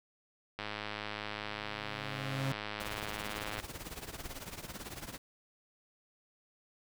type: click train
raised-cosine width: 0.3 ms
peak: -22 dBFS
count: 317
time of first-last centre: 0.59-3.6 s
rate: 105 Hz
type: tone with exponential growth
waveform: 35% pulse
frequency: 134.9 Hz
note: C#3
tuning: 47 cents flat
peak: -29 dBFS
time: 1.18-2.52 s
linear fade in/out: 2 ms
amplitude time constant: 290 ms
type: noise with tremolo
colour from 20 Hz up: pink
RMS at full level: -41 dBFS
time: 2.8-5.18 s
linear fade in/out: 2 ms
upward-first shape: triangle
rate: 18 Hz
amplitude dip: 85%
effects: none